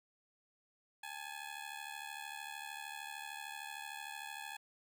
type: ring-modulated tone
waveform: 15% pulse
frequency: 844 Hz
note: G#5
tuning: 28 cents sharp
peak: -35 dBFS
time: 1.03-4.57 s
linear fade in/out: 5 ms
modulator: 36.6 Hz
effects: none